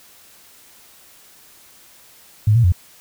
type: tone with pitch steps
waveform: sine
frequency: 106.3 / 117.9 / 88.8 Hz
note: G#2 / A#2 / F2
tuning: +41 / +20 / +29 cents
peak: -10 dBFS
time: 2.47-2.722 s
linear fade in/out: 5 ms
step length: 84 ms
effects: white hiss -48 dBFS RMS until 3 s